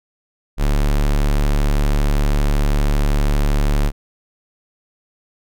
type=tone; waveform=square; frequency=36.31 Hz; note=D1; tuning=19 cents flat; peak=-14 dBFS; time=0.57-3.92 s; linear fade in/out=50 ms; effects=none